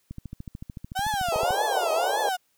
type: click train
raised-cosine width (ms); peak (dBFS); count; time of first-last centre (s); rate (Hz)
5; -24; 20; 0.11-1.507; 13.6
type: tone with vibrato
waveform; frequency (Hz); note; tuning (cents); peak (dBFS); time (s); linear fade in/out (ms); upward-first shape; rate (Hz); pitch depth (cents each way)
35% pulse; 740; F#5; 0; -23; 0.95-2.37; 20; triangle; 1.8; 300
type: band-pass noise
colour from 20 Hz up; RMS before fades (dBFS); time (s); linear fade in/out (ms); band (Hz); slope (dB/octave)
white; -28; 1.32-2.29; 2; 420 to 900; 48
effects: white hiss -69 dBFS RMS until 2.57 s